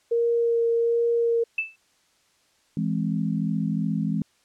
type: tone with vibrato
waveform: sine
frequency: 466.2 Hz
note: A#4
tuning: in tune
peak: -19 dBFS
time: 0.11-1.44 s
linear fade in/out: 10 ms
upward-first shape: sine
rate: 1.3 Hz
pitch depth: 10 cents each way
type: tone with exponential decay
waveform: sine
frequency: 2637 Hz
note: E7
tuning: in tune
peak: -19 dBFS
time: 1.58-1.76 s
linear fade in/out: 5 ms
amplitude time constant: 39 ms
type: chord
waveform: sine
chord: E augmented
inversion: none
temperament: equal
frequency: 164.81 / 207.7 / 261.6 Hz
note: E3 / G#3 / B#3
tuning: 0 / 0 / 0 cents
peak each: -26 / -26 / -30 dBFS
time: 2.77-4.22 s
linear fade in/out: 2 ms
effects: white hiss -64 dBFS RMS until 4.44 s + low-pass 8000 Hz 12 dB/octave